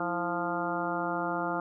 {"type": "harmonic tone with a mistuned harmonic", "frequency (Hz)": 174.61, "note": "F3", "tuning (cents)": 0, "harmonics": [1, 2, 3, 4, 5, 6, 7, 8], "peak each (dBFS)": [-39, -35, -38, -35, -36, -41, -37, -37], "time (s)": [0, 1.6], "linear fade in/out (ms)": 2, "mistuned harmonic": 2, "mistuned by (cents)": -82, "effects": []}